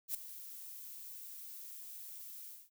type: noise with ADSR envelope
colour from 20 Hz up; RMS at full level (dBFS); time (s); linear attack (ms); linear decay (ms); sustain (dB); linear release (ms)
violet; -35; 0.08-2.7; 65; 6; -14; 230
effects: none